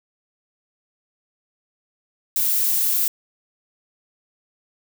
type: noise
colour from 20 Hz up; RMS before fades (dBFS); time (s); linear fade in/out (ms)
violet; -20; 2.36-3.08; 2
effects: none